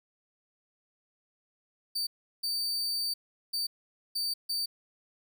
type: tone bursts at uneven times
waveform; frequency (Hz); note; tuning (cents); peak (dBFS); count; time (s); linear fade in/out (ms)
40% pulse; 4605; D8; -35; -28; 5; 1.95-2.07 / 2.43-3.14 / 3.53-3.67 / 4.15-4.34 / 4.49-4.66; 10
effects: none